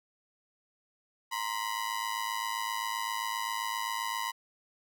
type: ring-modulated tone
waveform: sawtooth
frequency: 987.8 Hz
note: B5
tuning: in tune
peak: -25 dBFS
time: 1.31-4.32 s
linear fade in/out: 20 ms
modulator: 53.8 Hz
effects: none